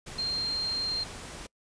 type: tone in noise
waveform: sine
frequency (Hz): 4186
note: C8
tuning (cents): 0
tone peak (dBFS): -28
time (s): 0.18-1.04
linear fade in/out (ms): 10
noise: pink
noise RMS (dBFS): -42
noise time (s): 0.06-1.47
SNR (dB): +11
effects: noise-tail reverb RT60 0.1 s tail -25 dB re dry + resampled to 22050 Hz